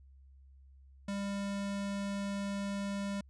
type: tone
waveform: square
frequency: 199.5 Hz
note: G3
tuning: 31 cents sharp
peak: -35 dBFS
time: 1.08-3.21 s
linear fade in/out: 5 ms
effects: added 67 Hz sine -55 dBFS peak until 3.29 s + resampled to 22050 Hz